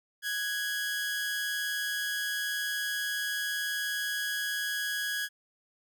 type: tone pair together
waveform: sawtooth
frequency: 1499 / 1659.9 Hz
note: F#6 / G#6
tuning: +22 / -1 cents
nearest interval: major second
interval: 177 cents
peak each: -37 / -27 dBFS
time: 0.22-5.29 s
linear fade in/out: 50 ms
effects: none